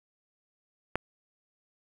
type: click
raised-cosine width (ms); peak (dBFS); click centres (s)
0.5; -12; 0.956
effects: 7-bit